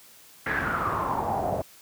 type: noise with low-pass filter sweep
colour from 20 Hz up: pink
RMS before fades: -27 dBFS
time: 0.46-1.62 s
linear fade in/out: 5 ms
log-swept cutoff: 1800 to 620 Hz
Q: 5.7
effects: white hiss -52 dBFS RMS until 1.81 s + high-pass 80 Hz 12 dB/octave